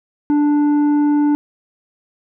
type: tone with tanh clipping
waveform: triangle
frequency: 293.7 Hz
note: D4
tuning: in tune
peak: -13 dBFS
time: 0.3-1.35 s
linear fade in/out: 0 ms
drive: 11 dB
effects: none